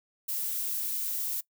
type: noise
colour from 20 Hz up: violet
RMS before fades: -32 dBFS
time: 0.28-1.41 s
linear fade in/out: 10 ms
effects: noise-tail reverb RT60 0.1 s tail -21 dB re dry